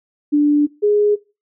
sine tone pair in turn, 293.7 / 415.4 Hz, D4 / G#4, 0 / 0 cents, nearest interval tritone, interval 600 cents, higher second, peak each -10 / -11 dBFS, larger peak first, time 0.32-0.67 / 0.82-1.16 s, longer first, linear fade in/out 20 ms, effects noise-tail reverb RT60 0.3 s tail -21 dB re dry

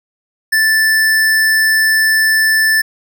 square tone, 1760 Hz, A6, in tune, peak -10 dBFS, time 0.52-2.82 s, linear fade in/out 10 ms, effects none

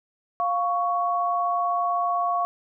sine tone pair together, 701.8 / 1114 Hz, F5 / C#6, +8 / +8 cents, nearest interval minor sixth, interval 800 cents, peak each -24 / -24 dBFS, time 0.4-2.45 s, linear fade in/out 0 ms, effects none

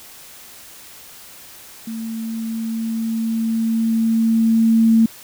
sine tone with level ramp, 225.5 Hz, A3, 43 cents sharp, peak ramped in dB -25 to -9 dBFS, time 1.87-5.06 s, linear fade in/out 5 ms, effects white hiss -41 dBFS RMS until 5.23 s

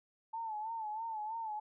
sine tone with vibrato, 880 Hz, A5, in tune, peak -37 dBFS, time 0.33-1.6 s, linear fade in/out 10 ms, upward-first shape sine, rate 3.1 Hz, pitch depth 76 cents each way, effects none

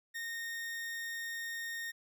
40% pulse tone, 1845 Hz, A#6, 18 cents flat, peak -37 dBFS, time 0.14-1.92 s, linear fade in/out 20 ms, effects none

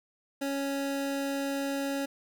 25% pulse tone, 277.2 Hz, C#4, in tune, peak -26 dBFS, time 0.41-2.06 s, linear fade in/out 10 ms, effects 9-bit

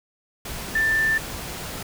sine tone in noise, 1775 Hz, A6, 15 cents sharp, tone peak -18 dBFS, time 0.75-1.18 s, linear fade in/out 5 ms, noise pink, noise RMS -33 dBFS, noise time 0.45-1.83 s, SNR +12 dB, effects none

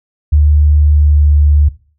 sine tone with pitch glide, 74.4 to 73.59 Hz, D2 to D2, +23 to +4 cents, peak -5 dBFS, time 0.32-1.69 s, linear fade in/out 10 ms, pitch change -19 cents, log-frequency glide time 0.89-1.35 s, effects noise-tail reverb RT60 0.4 s tail -17 dB re dry

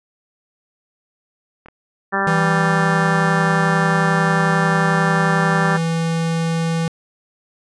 clicks, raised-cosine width 0.5 ms, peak -25 dBFS, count 2, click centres 1.66 / 1.685 s
harmonic tone, 196 Hz, G3, in tune, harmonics 1 / 2 / 3 / 4 / 5 / 6 / 7 / 8 / 9, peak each -26 / -26 / -28 / -24 / -26 / -25 / -25 / -26 / -23 dBFS, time 2.12-5.78 s, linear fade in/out 20 ms
square tone, 164.81 Hz, E3, in tune, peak -18 dBFS, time 2.27-6.88 s, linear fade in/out 2 ms
effects resampled to 22050 Hz

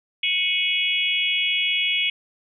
sine tone cluster, 2213 / 2517 / 2913 / 3338 Hz, C#7 / D#7 / F#7 / G#7, -3 / +19 / -28 / +8 cents, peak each -25 dBFS, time 0.23-2.1 s, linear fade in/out 5 ms, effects none

